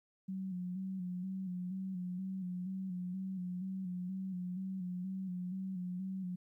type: tone with vibrato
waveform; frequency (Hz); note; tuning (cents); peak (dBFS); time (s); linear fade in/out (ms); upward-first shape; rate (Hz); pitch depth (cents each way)
sine; 185; F#3; 0; -37; 0.28-6.36; 10; square; 2.1; 46
effects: 13-bit